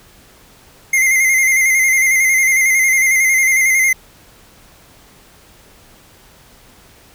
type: tone with vibrato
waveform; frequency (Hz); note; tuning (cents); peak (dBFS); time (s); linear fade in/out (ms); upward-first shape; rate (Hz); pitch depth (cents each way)
square; 2093; C7; 0; -11; 0.93-3.93; 5; square; 11; 35
effects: pink hiss -46 dBFS RMS until 7.14 s